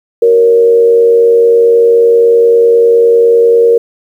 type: tone with frequency modulation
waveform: sine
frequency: 466.5 Hz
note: A#4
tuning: 1 cent sharp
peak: -3 dBFS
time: 0.22-3.78 s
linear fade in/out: 5 ms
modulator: 89.9 Hz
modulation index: 0.42
effects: 7-bit